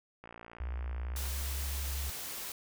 click train, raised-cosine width 0.5 ms, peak -33 dBFS, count 60, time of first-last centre 0.24-1.257 s, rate 58 Hz
sine tone with pitch glide, 65.41 to 68.66 Hz, C2 to C#2, 0 to -16 cents, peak -34 dBFS, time 0.6-2.1 s, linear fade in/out 5 ms, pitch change +84 cents, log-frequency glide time 0.93-1.51 s
white noise, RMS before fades -41 dBFS, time 1.16-2.52 s, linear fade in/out 2 ms
effects none

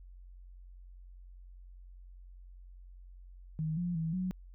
sine tone with pitch steps, 157.4 / 175.4 / 162.1 / 184.2 Hz, D#3 / F3 / E3 / F#3, +20 / +8 / -29 / -7 cents, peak -31 dBFS, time 3.59-4.31 s, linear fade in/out 0 ms, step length 180 ms, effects added 45 Hz sine -49 dBFS peak until 4.54 s

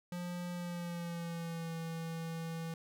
square tone with pitch glide, 176.3 to 164.49 Hz, F3 to E3, +17 to -3 cents, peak -39 dBFS, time 0.12-2.74 s, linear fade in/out 2 ms, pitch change -120 cents, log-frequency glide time 0.52-1.75 s, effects none

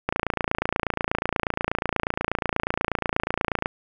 click train, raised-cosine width 0.5 ms, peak -7 dBFS, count 102, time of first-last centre 0.09-3.659 s, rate 28.3 Hz, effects none

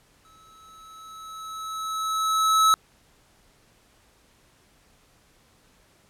square tone with exponential growth, 1297 Hz, E6, 28 cents flat, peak -15 dBFS, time 0.25-2.74 s, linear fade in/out 0 ms, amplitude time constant 540 ms, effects pink hiss -60 dBFS RMS until 6.09 s + low-pass 12000 Hz 12 dB/octave

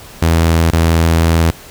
sawtooth tone with dropouts, 82.41 Hz, E2, in tune, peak -5 dBFS, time 0.22-1.51 s, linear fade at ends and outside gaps 5 ms, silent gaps 0.708-0.731 s, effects pink hiss -36 dBFS RMS until 1.7 s

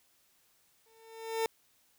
30% pulse tone with exponential growth, 450 Hz, A4, 39 cents sharp, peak -24 dBFS, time 0.86-1.46 s, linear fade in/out 1 ms, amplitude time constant 130 ms, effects white hiss -69 dBFS RMS until 1.98 s

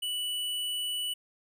square tone, 2960 Hz, F#7, in tune, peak -31 dBFS, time 0.02-1.14 s, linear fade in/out 10 ms, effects none

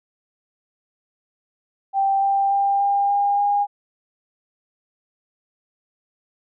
sine tone with pitch steps, 784 / 789.9 / 795.9 / 801.9 / 807.9 / 814 Hz, G5 / G5 / G5 / G5 / G#5 / G#5, 0 / +13 / +26 / +39 / -48 / -35 cents, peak -16 dBFS, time 1.93-3.67 s, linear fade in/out 50 ms, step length 290 ms, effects none

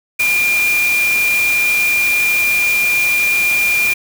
sine tone in noise, 2402 Hz, D7, 38 cents sharp, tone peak -12 dBFS, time 0.19-3.94 s, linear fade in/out 10 ms, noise white, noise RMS -23 dBFS, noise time 0.19-3.94 s, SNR +8 dB, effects none

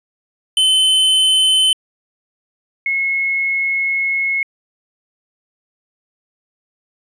square / sine tone pair in turn, 3055 / 2176 Hz, G7 / C#7, -45 / -33 cents, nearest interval tritone, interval 588 cents, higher first, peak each -11 / -15 dBFS, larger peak first, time 0.57-1.73 / 2.86-4.43 s, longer second, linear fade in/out 2 ms, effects resampled to 22050 Hz

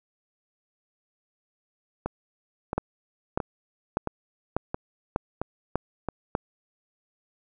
two click trains, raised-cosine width 1 ms, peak -14 / -10 dBFS, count 7 / 7, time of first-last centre 2.06-6.087 / 2.78-6.351 s, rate 1.49 / 1.68 Hz, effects none

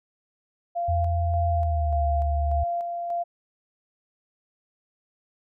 sine tone with tremolo, 691 Hz, F5, 19 cents flat, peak -24 dBFS, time 0.75-3.24 s, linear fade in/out 20 ms, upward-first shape square, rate 1.7 Hz, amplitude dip 35%
sine tone with pitch glide, 83.6 to 73.2 Hz, E2 to D2, +25 to -5 cents, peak -22 dBFS, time 0.88-2.64 s, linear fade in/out 10 ms, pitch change -230 cents, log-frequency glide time 1.48-2.02 s
effects none

